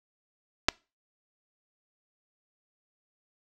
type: clicks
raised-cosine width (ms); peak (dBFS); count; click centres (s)
0.2; -5; 2; 0.685 / 0.688
effects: noise-tail reverb RT60 0.3 s tail -25 dB re dry

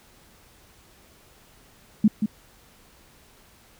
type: tone with echo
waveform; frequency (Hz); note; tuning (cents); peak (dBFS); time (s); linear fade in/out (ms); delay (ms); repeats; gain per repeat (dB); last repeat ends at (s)
sine; 213.2; G#3; +46; -12; 2.04-2.08; 5; 180; 1; -7; 2.26
effects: pink hiss -55 dBFS RMS until 3.79 s

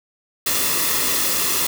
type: noise with comb filter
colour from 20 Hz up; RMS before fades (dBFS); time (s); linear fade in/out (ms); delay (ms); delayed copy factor
white; -20; 0.46-1.67; 5; 1.3; -0.55
effects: none

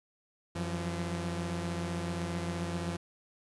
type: tone cluster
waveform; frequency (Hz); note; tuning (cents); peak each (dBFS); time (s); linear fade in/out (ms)
sawtooth; 89.1 / 170.7 / 186.1; F2 / F3 / F#3; +35 / -39 / +10; -34 / -31 / -39; 0.55-2.97; 10
effects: resampled to 24000 Hz + 11-bit

